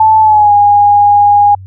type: tone with pitch glide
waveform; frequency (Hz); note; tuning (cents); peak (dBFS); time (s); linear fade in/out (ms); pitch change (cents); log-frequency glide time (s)
sine; 874 to 820.2; A5 to G#5; -12 to -22; -3; 0-1.55; 5; -110; 0.21-0.53
effects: added 95 Hz sine -27 dBFS peak until 1.66 s